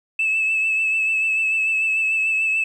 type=tone with vibrato; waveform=sine; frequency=2617 Hz; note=E7; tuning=13 cents flat; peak=-16 dBFS; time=0.19-2.64 s; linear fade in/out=5 ms; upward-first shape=triangle; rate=6.8 Hz; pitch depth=32 cents each way; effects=tanh soft clip ceiling -14 dBFS + 9-bit